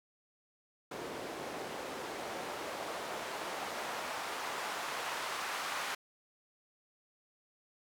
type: noise with band-pass filter sweep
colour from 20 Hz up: white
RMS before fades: -40 dBFS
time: 0.91-5.95 s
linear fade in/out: 5 ms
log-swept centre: 390 to 1200 Hz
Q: 0.98
effects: none